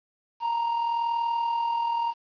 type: tone with amplitude modulation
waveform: triangle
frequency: 932.3 Hz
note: A#5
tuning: in tune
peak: -20 dBFS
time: 0.4-2.14 s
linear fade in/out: 50 ms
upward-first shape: sine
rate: 40.8 Hz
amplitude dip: 45%
effects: resampled to 11025 Hz + 9-bit